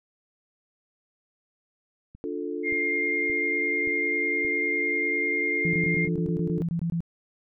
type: click train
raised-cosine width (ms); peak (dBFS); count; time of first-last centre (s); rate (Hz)
5; -33; 5; 2.15-4.449; 1.74
type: chord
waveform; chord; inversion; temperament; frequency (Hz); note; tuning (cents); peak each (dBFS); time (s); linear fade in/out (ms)
sine; D minor; none; just; 293.7 / 352.4 / 440.5; D4 / F4 / A4; 0 / +16 / +2; -33; 2.24-6.62; 0
type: tone with vibrato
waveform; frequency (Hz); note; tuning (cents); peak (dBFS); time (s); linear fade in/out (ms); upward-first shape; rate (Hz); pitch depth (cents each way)
sine; 2117; C7; +20; -24; 2.63-6.09; 50; sine; 10; 10
type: tone bursts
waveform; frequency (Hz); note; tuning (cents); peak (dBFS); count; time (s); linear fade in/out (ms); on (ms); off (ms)
sine; 168.4; E3; +37; -24; 13; 5.65-7.005; 0; 83; 23
effects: none